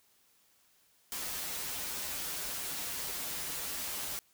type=noise with comb filter; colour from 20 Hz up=white; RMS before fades=-38 dBFS; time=1.12-4.19 s; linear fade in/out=0 ms; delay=9.1 ms; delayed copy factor=-0.75; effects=white hiss -68 dBFS RMS until 4.33 s